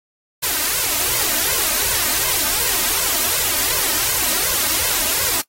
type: noise with flanger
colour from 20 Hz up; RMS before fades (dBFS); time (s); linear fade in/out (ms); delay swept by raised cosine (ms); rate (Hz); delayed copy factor
white; -19; 0.42-5.42; 20; 1.9 to 3.3; 2.7; +1
effects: noise-tail reverb RT60 0.1 s tail -20 dB re dry + AAC 48 kbps